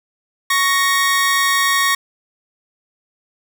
sawtooth tone pair together, 1110.1 / 1867 Hz, C#6 / A#6, +2 / +2 cents, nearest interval major sixth, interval 900 cents, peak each -13 dBFS, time 0.5-1.95 s, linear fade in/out 5 ms, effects 8-bit

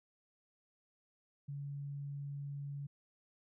sine tone, 141.8 Hz, C#3, 40 cents sharp, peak -40 dBFS, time 1.48-2.87 s, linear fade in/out 10 ms, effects none

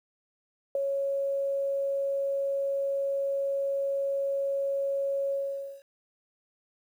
sine tone with ADSR envelope, 553 Hz, C#5, 4 cents flat, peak -21 dBFS, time 0.75-5.83 s, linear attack 3 ms, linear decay 5 ms, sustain -5 dB, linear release 510 ms, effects 10-bit

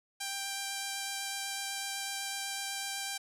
5% pulse tone with vibrato, 789 Hz, G5, 11 cents sharp, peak -23 dBFS, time 0.2-3.18 s, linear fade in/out 10 ms, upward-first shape sine, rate 8 Hz, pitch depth 9 cents each way, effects none

